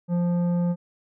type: tone with tanh clipping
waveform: sine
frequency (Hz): 174.61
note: F3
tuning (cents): 0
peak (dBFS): -22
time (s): 0.08-0.76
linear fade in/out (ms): 50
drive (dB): 10
effects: none